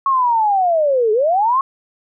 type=linear two-way sweep; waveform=sine; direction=down then up; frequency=1106 to 415.3 to 1106 Hz; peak=-12 dBFS; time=0.06-1.61 s; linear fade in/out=2 ms; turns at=1.12 s; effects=none